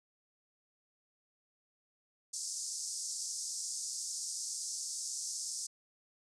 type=band-pass noise; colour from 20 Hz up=pink; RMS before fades=-40 dBFS; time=2.33-5.67 s; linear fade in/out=10 ms; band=5100 to 9100 Hz; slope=48 dB/octave; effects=none